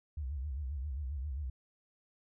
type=tone with vibrato; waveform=sine; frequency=69.4 Hz; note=C#2; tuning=3 cents sharp; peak=-35 dBFS; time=0.17-1.5 s; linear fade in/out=5 ms; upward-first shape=sine; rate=7.5 Hz; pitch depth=180 cents each way; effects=none